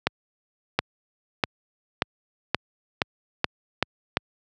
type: accelerating click train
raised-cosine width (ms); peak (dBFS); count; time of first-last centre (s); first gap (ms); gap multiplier
0.3; -3; 9; 0.07-4.171; 720; 0.9
effects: high-pass 80 Hz 12 dB/octave